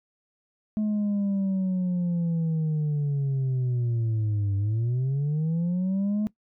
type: linear two-way sweep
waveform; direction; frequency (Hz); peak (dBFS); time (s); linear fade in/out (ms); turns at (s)
sine; down then up; 214.7 to 98 to 214.7; -20; 0.77-6.27; 0; 4.56
effects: noise-tail reverb RT60 0.1 s tail -21 dB re dry + tanh soft clip ceiling -22 dBFS